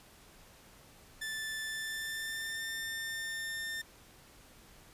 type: tone with pitch glide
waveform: sawtooth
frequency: 1760 to 1800.1 Hz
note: A6 to A6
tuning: 0 to +39 cents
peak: -33 dBFS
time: 1.21-3.82 s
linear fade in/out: 10 ms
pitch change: +39 cents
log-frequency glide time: 1.64-2.66 s
effects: pink hiss -58 dBFS RMS until 4.93 s + resampled to 32000 Hz